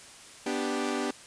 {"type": "chord", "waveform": "sawtooth", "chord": "G major", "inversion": "first", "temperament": "equal", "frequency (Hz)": [246.9, 293.7, 392], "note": ["B3", "D4", "G4"], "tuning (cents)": [0, 0, 0], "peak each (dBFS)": -29, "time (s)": [0.46, 1.11], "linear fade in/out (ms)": 5, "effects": ["white hiss -49 dBFS RMS until 1.26 s", "resampled to 22050 Hz"]}